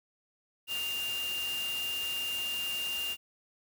sine tone in noise, 2800 Hz, F7, 4 cents sharp, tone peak -32 dBFS, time 0.67-3.17 s, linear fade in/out 50 ms, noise white, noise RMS -41 dBFS, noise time 0.67-3.17 s, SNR +6 dB, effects none

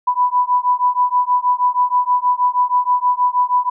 sine beating tone pair, 987.8 / 994.1 Hz, B5 / B5, 0 / +11 cents, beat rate 6.3 Hz, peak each -16 dBFS, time 0.07-3.7 s, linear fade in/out 10 ms, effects none

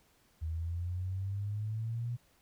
sine exponential sweep, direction up, 78.8 to 121.8 Hz, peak -33 dBFS, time 0.41-2.17 s, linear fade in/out 20 ms, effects pink hiss -68 dBFS RMS until 2.41 s

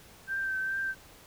sine tone with vibrato, 1560 Hz, G6, 9 cents flat, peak -29 dBFS, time 0.27-0.95 s, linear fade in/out 50 ms, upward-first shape triangle, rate 2.4 Hz, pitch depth 26 cents each way, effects pink hiss -54 dBFS RMS until 1.26 s

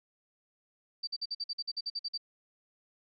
sine tone bursts, 4646 Hz, D8, 20 cents flat, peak -32 dBFS, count 13, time 1.03-2.177 s, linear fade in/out 10 ms, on 43 ms, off 49 ms, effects none

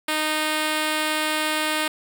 5% pulse tone, 308.7 Hz, D#4, 14 cents flat, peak -10 dBFS, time 0.08-1.88 s, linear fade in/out 5 ms, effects none

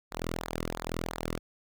sawtooth tone with flanger, 41.47 Hz, E1, 11 cents sharp, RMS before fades -36 dBFS, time 0.11-1.39 s, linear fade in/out 20 ms, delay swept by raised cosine 0.33 to 1.27 ms, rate 2.9 Hz, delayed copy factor -0.9, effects none

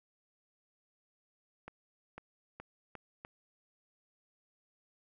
accelerating click train, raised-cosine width 0.5 ms, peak -30 dBFS, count 5, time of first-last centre 1.68-3.249 s, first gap 500 ms, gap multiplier 0.84, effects none

